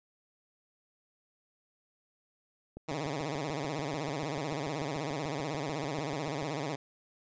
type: click train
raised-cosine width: 2 ms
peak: -30 dBFS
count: 26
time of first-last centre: 2.77-6.425 s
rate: 6.84 Hz
type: tone with vibrato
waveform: 10% pulse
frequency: 147.4 Hz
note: D3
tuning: 7 cents sharp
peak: -25 dBFS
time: 2.88-6.76 s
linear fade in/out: 10 ms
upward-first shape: sine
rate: 16 Hz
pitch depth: 160 cents each way
effects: resampled to 16000 Hz